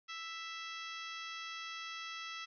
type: harmonic tone with a mistuned harmonic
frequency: 660 Hz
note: E5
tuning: 2 cents sharp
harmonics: 2 / 3 / 4 / 5 / 6 / 7 / 8 / 9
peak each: -47 / -49 / -49 / -49 / -55 / -58 / -54 / -58 dBFS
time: 0.08-2.46 s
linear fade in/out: 20 ms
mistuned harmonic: 9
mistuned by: +33 cents
effects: none